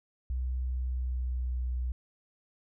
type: tone with pitch glide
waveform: sine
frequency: 63.2 to 62.01 Hz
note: B1 to B1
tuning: +41 to +8 cents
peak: -29 dBFS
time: 0.3-1.92 s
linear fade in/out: 0 ms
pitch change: -33 cents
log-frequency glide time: 0.67-1.69 s
effects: none